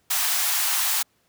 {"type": "high-pass noise", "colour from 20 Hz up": "white", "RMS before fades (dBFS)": -23, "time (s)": [0.1, 1.03], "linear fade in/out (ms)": 10, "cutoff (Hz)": 700, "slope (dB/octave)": 48, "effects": ["pink hiss -66 dBFS RMS until 1.28 s", "high-pass 80 Hz 12 dB/octave"]}